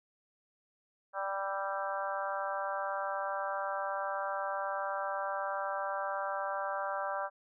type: harmonic tone with a mistuned harmonic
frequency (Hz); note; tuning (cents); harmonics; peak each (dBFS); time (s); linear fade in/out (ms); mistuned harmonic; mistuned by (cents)
196; G3; 0; 3 / 4 / 5 / 6 / 7 / 8; -38 / -39 / -40 / -41 / -41 / -42; 1.13-7.3; 50; 7; -27
effects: none